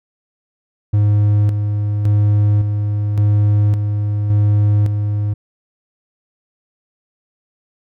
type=tone with tremolo; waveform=triangle; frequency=103.83 Hz; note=G#2; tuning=in tune; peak=-8 dBFS; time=0.93-5.34 s; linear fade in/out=10 ms; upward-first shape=square; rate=0.89 Hz; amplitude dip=45%; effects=none